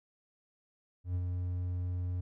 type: tone with ADSR envelope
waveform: triangle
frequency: 89.6 Hz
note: F2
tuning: 45 cents sharp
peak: -27 dBFS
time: 1.04-2.21 s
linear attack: 110 ms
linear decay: 51 ms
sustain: -3 dB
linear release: 8 ms
effects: none